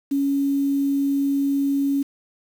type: tone with quantisation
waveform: sine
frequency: 278.7 Hz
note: C#4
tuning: 9 cents sharp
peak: -18 dBFS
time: 0.11-2.03 s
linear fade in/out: 10 ms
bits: 7
effects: none